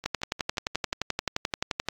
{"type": "two click trains", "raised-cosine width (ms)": 0.2, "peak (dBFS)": [-22, -9], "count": [6, 22], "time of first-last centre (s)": [[0.04, 0.927], [0.06, 1.886]], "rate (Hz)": [5.64, 11.5], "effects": ["AAC 64 kbps"]}